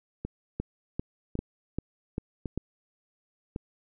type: two click trains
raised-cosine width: 3 ms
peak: -20 / -17 dBFS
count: 4 / 6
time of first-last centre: 0.25-3.561 / 0.6-2.576 s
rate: 0.906 / 2.53 Hz
effects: none